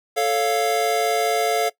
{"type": "chord", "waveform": "square", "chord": "A augmented", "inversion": "none", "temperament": "equal", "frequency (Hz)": [440, 554.4, 698.5], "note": ["A4", "C#5", "E#5"], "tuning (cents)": [0, 0, 0], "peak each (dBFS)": [-23, -27, -22], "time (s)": [0.16, 1.7], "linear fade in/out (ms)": 20, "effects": ["noise-tail reverb RT60 0.1 s tail -19 dB re dry"]}